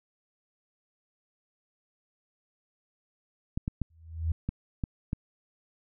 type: clicks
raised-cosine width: 5 ms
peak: -17 dBFS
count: 6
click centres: 3.575 / 3.679 / 3.817 / 4.49 / 4.838 / 5.131 s
type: tone with exponential growth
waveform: sine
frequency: 81.5 Hz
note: E2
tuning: 19 cents flat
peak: -22 dBFS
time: 3.9-4.32 s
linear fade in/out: 5 ms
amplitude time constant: 90 ms
effects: none